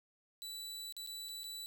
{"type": "tone with dropouts", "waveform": "sawtooth", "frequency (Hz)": 3956, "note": "B7", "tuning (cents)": 2, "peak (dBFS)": -40, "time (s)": [0.42, 1.66], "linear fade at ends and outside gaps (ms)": 0, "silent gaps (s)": [[0.924, 0.966], [1.064, 1.073], [1.286, 1.29], [1.434, 1.441]], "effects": []}